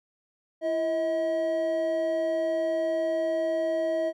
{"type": "tone pair together", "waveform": "triangle", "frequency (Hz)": [333.6, 639], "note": ["E4", "D#5"], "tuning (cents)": [21, 46], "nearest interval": "major seventh", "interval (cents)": 1125, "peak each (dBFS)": [-30, -23], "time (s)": [0.61, 4.13], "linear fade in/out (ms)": 50, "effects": []}